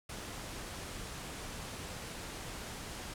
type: low-pass noise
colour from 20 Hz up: pink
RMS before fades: -44 dBFS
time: 0.09-3.14 s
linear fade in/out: 5 ms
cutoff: 11000 Hz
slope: 24 dB/octave
effects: none